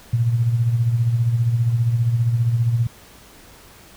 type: tone with tremolo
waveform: sine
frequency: 117.5 Hz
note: A#2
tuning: 14 cents sharp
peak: -13 dBFS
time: 0.13-2.87 s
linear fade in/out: 5 ms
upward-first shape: sine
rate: 15 Hz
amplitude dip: 55%
effects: pink hiss -46 dBFS RMS until 3.96 s